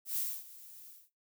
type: noise with ADSR envelope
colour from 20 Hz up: violet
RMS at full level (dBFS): -33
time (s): 0.05-1.1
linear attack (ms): 120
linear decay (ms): 260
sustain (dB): -19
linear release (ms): 220
effects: noise-tail reverb RT60 0.2 s tail -17 dB re dry